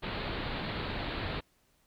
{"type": "low-pass noise", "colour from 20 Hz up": "pink", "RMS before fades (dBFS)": -36, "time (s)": [0.02, 1.41], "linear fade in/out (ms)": 20, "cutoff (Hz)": 4400, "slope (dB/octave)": 96, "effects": ["pink hiss -70 dBFS RMS until 1.86 s"]}